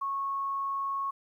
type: tone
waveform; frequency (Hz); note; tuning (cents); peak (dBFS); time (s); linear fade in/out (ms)
sine; 1100; C#6; -14; -29; 0.01-1.11; 10
effects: 11-bit